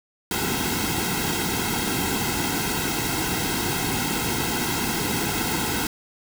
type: noise with comb filter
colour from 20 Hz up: pink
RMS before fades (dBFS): -25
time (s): 0.31-5.87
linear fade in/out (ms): 2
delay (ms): 1.7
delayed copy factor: -0.95
effects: none